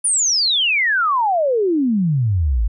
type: exponential sweep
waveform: sine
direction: down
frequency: 9890 to 49 Hz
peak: -14 dBFS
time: 0.04-2.68 s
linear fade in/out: 10 ms
effects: none